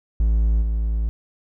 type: tone with level steps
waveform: triangle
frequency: 55 Hz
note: A1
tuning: in tune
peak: -13 / -17 dBFS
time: 0.2-1.09 s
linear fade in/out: 0 ms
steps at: 0.61 s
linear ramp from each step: 20 ms
effects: none